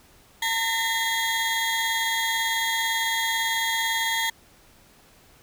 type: tone cluster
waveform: 35% pulse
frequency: 906 / 1830 / 2025 / 3291 Hz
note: A#5 / A#6 / B6 / G#7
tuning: -50 / -32 / +43 / -16 cents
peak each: -27 dBFS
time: 0.42-4.3 s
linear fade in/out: 5 ms
effects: pink hiss -55 dBFS RMS until 5.42 s